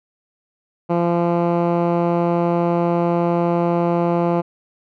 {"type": "tone with low-pass filter", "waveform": "10% pulse", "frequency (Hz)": 171.8, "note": "F3", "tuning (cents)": -28, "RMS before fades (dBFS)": -18, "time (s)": [0.89, 4.42], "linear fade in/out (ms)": 20, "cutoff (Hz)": 1000, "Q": 0.59, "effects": []}